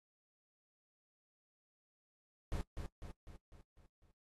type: noise with echo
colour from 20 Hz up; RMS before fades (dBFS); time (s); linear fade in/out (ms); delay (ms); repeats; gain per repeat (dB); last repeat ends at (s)
brown; -38; 2.52-2.61; 0; 250; 6; -5; 4.11
effects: noise-tail reverb RT60 0.1 s tail -19 dB re dry + AAC 32 kbps